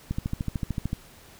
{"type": "click train", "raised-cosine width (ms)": 5, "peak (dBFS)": -15, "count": 12, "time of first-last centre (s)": [0.11, 0.931], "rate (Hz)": 13.4, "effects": ["pink hiss -51 dBFS RMS until 1.39 s"]}